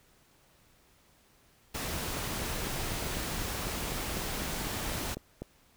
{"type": "noise", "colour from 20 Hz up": "pink", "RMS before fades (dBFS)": -35, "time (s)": [1.74, 5.15], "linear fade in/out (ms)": 10}
{"type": "click train", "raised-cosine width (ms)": 2, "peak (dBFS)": -24, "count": 14, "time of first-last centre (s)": [2.17, 5.42], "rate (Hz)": 4}
{"effects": ["pink hiss -64 dBFS RMS until 5.76 s"]}